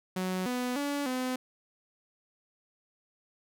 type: tone with pitch steps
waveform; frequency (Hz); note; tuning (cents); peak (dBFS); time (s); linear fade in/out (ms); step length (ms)
sawtooth; 185.2 / 248.6 / 286 / 255; F#3 / B3 / D4 / C4; +2 / +12 / -46 / -44; -26; 0.16-1.36; 5; 300
effects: none